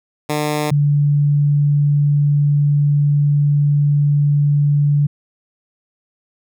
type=tone pair in turn; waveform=10% pulse / sine; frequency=150 / 145.14 Hz; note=D3 / D3; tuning=+37 / -20 cents; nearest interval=minor second; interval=57 cents; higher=first; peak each=-9 / -11 dBFS; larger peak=first; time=0.29-0.71 / 0.71-5.07 s; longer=second; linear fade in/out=10 ms; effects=none